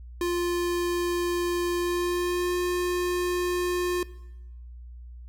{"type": "tone with pitch glide", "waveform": "square", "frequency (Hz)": [349.7, 356.2], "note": ["F4", "F4"], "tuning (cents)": [2, 34], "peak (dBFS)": -25, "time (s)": [0.21, 4.03], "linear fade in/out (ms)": 2, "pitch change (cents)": 32, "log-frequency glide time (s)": [1.79, 2.56], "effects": ["noise-tail reverb RT60 0.9 s tail -19 dB re dry", "added 60 Hz sine -40 dBFS peak until 5.28 s"]}